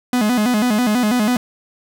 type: tone with vibrato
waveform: 45% pulse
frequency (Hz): 229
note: A#3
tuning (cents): -31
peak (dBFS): -14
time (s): 0.13-1.37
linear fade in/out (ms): 2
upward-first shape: square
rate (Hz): 6.1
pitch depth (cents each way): 140
effects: none